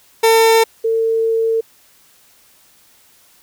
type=tone pair in turn; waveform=30% pulse / sine; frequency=451 / 451 Hz; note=A4 / A4; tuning=+43 / +43 cents; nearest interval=unison; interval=0 cents; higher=neither; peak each=-6 / -13 dBFS; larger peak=first; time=0.23-0.64 / 0.84-1.61 s; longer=second; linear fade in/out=10 ms; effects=white hiss -51 dBFS RMS until 3.42 s